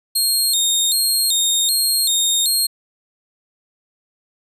20% pulse tone with vibrato, 3956 Hz, B7, 2 cents sharp, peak -9 dBFS, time 0.15-2.67 s, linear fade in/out 10 ms, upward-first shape square, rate 1.3 Hz, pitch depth 120 cents each way, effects resampled to 32000 Hz

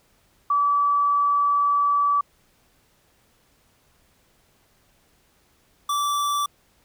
sine / square tone pair in turn, 1151 / 1161.7 Hz, D6 / D6, -35 / -19 cents, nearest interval unison, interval 16 cents, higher second, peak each -17 / -22 dBFS, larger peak first, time 0.5-2.21 / 5.89-6.46 s, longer first, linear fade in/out 5 ms, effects pink hiss -62 dBFS RMS until 6.84 s

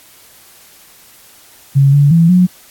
sine tone with pitch steps, 138.2 / 143.2 / 166.7 / 181.1 Hz, C#3 / D3 / E3 / F#3, -5 / -43 / +20 / -37 cents, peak -5 dBFS, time 1.75-2.47 s, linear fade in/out 20 ms, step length 180 ms, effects white hiss -43 dBFS RMS until 2.7 s + AAC 64 kbps

